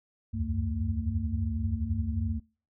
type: tone cluster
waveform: sine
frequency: 71.6 / 82.3 / 94.3 / 98 / 224.8 Hz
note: D2 / E2 / F#2 / G2 / A3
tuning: -43 / -2 / +33 / 0 / +37 cents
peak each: -33 / -34 / -32 / -40 / -34 dBFS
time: 0.33-2.4 s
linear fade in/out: 20 ms
effects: noise-tail reverb RT60 0.4 s tail -25 dB re dry